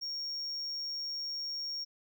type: tone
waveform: triangle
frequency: 5550 Hz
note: F8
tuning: 12 cents flat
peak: -34 dBFS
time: 0.01-1.85 s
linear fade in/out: 20 ms
effects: none